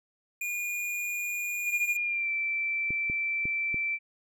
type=tone; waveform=square; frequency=2432 Hz; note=D#7; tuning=40 cents flat; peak=-31 dBFS; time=0.41-1.97 s; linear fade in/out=5 ms
type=tone with pitch glide; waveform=sine; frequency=2419 to 2335 Hz; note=D#7 to D7; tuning=-49 to -11 cents; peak=-27 dBFS; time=1.65-3.99 s; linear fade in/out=50 ms; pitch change=-62 cents; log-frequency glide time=2.04-2.3 s
type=clicks; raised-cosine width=3 ms; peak=-25 dBFS; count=4; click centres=2.906 / 3.099 / 3.455 / 3.744 s
effects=none